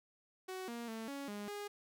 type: tone with pitch steps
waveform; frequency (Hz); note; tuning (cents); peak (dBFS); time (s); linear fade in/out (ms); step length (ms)
sawtooth; 373.7 / 235.4 / 223.6 / 279.5 / 205.8 / 410.7; F#4 / A#3 / A3 / C#4 / G#3 / G#4; +17 / +17 / +28 / +14 / -16 / -19; -38; 0.48-1.68; 10; 200
effects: none